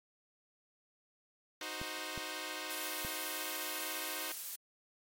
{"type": "chord", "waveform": "5% pulse", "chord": "C diminished", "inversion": "first", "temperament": "equal", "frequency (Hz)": [311.1, 370, 523.3], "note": ["Eb4", "Gb4", "C5"], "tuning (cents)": [0, 0, 0], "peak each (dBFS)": [-32, -34, -32], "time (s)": [1.61, 4.32], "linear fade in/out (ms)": 2}
{"type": "clicks", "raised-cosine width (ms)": 3, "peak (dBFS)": -30, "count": 3, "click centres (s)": [1.815, 2.177, 3.049]}
{"type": "noise", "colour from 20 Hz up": "blue", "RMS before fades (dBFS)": -42, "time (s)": [2.7, 4.56], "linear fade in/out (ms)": 5}
{"effects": ["MP3 64 kbps"]}